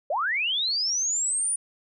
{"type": "linear sweep", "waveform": "sine", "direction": "up", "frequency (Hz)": [523.3, 9640], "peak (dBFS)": -23, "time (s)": [0.1, 1.56], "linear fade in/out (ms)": 5, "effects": []}